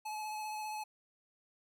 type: tone with vibrato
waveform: square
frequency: 856 Hz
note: A5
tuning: 48 cents flat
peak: -39 dBFS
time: 0.05-0.84 s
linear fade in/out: 10 ms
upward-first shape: triangle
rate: 15 Hz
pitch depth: 19 cents each way
effects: none